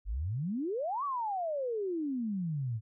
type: exponential two-way sweep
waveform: sine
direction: up then down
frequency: 44.84 to 1174.7 to 104.7 Hz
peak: -31 dBFS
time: 0.05-2.81 s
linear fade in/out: 50 ms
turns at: 1.04 s
effects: none